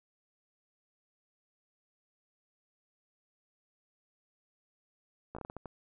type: slowing click train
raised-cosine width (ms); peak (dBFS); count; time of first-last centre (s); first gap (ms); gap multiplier
1; -28; 8; 5.35-5.657; 15; 1.35
effects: none